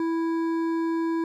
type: tone with hard clipping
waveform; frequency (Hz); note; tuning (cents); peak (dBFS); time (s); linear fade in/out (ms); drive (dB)
triangle; 329.6; E4; 0; -25; 0-1.24; 2; 13
effects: none